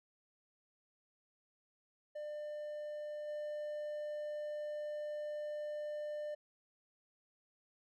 triangle tone with level steps, 598 Hz, D5, 31 cents sharp, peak -39 / -37 dBFS, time 2.15-6.35 s, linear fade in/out 10 ms, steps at 3.27 s, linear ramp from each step 20 ms, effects none

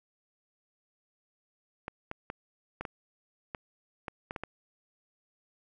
clicks, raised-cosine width 0.5 ms, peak -21 dBFS, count 10, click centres 1.881 / 2.114 / 2.301 / 2.81 / 2.852 / 3.548 / 4.082 / 4.309 / 4.362 / 4.436 s, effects none

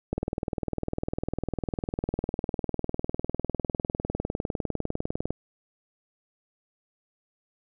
click train, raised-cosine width 2 ms, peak -14 dBFS, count 104, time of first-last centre 0.13-5.306 s, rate 19.9 Hz, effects none

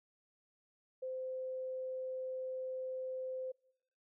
sine tone, 517 Hz, C5, 21 cents flat, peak -38 dBFS, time 1.02-3.52 s, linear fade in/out 10 ms, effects noise-tail reverb RT60 0.9 s tail -26 dB re dry

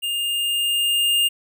square tone with level ramp, 2820 Hz, F7, 16 cents sharp, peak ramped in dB -23 to -16 dBFS, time 0.02-1.29 s, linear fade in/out 20 ms, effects none

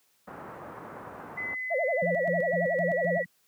white low-pass noise, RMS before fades -43 dBFS, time 0.27-1.55 s, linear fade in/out 10 ms, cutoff 1300 Hz, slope 24 dB/octave
sine tone with pitch glide, 2024 to 1943.8 Hz, B6 to B6, +42 to -28 cents, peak -31 dBFS, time 1.37-3.25 s, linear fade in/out 10 ms, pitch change -70 cents, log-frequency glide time 1.92-2.21 s
sine tone with vibrato, 589 Hz, D5, 5 cents sharp, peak -25 dBFS, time 1.7-3.23 s, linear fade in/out 20 ms, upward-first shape sine, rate 11 Hz, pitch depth 280 cents each way
sine tone with tremolo, 174.61 Hz, F3, in tune, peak -30 dBFS, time 2.02-3.26 s, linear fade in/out 5 ms, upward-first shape square, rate 3.9 Hz, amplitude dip 75%
effects white hiss -68 dBFS RMS until 3.47 s + high-pass 100 Hz 12 dB/octave

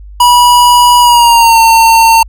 square tone with pitch glide, 973 to 907.8 Hz, B5 to A#5, -26 to -46 cents, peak -3 dBFS, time 0.2-2.23 s, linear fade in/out 5 ms, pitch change -120 cents, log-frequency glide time 1-1.59 s, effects added 50 Hz sine -27 dBFS peak until 2.28 s

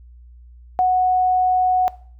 sine tone, 737 Hz, F#5, 7 cents flat, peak -13 dBFS, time 0.79-1.88 s, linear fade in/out 0 ms, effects noise-tail reverb RT60 0.5 s tail -20 dB re dry + added 60 Hz sine -41 dBFS peak until 2.19 s

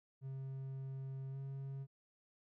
triangle tone with pitch glide, 134.1 to 136.21 Hz, C3 to C#3, +43 to -30 cents, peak -40 dBFS, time 0.21-1.87 s, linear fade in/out 50 ms, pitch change +27 cents, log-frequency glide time 1.31-1.37 s, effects none

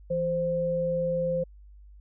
sine tone pair together, 165.28 / 522 Hz, E3 / C5, +5 / -4 cents, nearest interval octave + minor sixth, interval 1991 cents, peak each -32 / -25 dBFS, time 0.1-1.44 s, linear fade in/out 10 ms, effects added 50 Hz sine -47 dBFS peak until 2 s

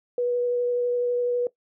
sine tone with vibrato, 487.3 Hz, B4, 23 cents flat, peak -21 dBFS, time 0.18-1.47 s, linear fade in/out 2 ms, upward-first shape sine, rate 12 Hz, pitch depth 9 cents each way, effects noise-tail reverb RT60 0.1 s tail -17 dB re dry

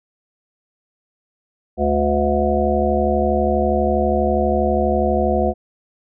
harmonic tone, 72.3 Hz, D2, 27 cents flat, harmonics 1 / 3 / 5 / 7 / 9 / 10, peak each -22 / -22 / -22 / -22 / -22 / -22 dBFS, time 1.77-5.54 s, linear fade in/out 50 ms, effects none

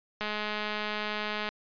click train, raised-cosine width 0.3 ms, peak -17 dBFS, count 271, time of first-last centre 0.21-1.49 s, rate 211 Hz, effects resampled to 11025 Hz

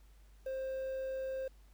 triangle tone with quantisation, 528 Hz, C5, 16 cents sharp, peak -34 dBFS, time 0.46-1.48 s, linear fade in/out 5 ms, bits 10, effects added 50 Hz sine -57 dBFS peak until 1.73 s + pink hiss -70 dBFS RMS until 1.73 s

